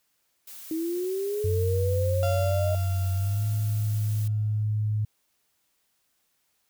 blue noise, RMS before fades -43 dBFS, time 0.47-4.28 s, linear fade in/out 5 ms
sine linear sweep, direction up, 315.5 to 624 Hz, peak -26 dBFS, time 0.71-2.75 s, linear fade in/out 2 ms
sine tone with pitch glide, 93.8 to 106.51 Hz, F#2 to G#2, +24 to +44 cents, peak -23 dBFS, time 1.44-5.05 s, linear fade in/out 5 ms, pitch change +220 cents, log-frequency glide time 3.13-3.45 s
35% pulse tone with exponential decay, 691 Hz, F5, 19 cents flat, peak -27 dBFS, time 2.23-4.63 s, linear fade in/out 0 ms, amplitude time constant 520 ms
effects white hiss -72 dBFS RMS until 6.69 s

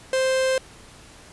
45% pulse tone, 523.3 Hz, C5, in tune, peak -19 dBFS, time 0.13-0.58 s, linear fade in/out 2 ms, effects pink hiss -47 dBFS RMS until 1.32 s + resampled to 24000 Hz

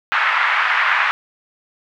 white band-pass noise, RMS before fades -17 dBFS, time 0.12-1.11 s, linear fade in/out 0 ms, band 1000 to 2100 Hz, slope 24 dB/octave, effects none

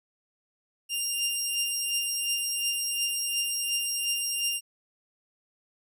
15% pulse beating tone pair, 2794 / 2796.8 Hz, F7 / F7, 0 / +2 cents, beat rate 2.8 Hz, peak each -26 / -21 dBFS, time 0.89-4.61 s, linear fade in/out 50 ms, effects none

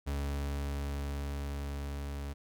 40% pulse tone with level ramp, 70.7 Hz, C#2, 35 cents sharp, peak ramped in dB -31 to -36 dBFS, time 0.06-2.34 s, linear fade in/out 20 ms, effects none

